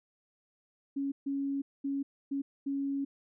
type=tone bursts at uneven times; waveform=sine; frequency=277.2 Hz; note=C#4; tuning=in tune; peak=-30 dBFS; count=5; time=0.96-1.12 / 1.26-1.62 / 1.84-2.03 / 2.31-2.42 / 2.66-3.05 s; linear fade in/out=10 ms; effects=none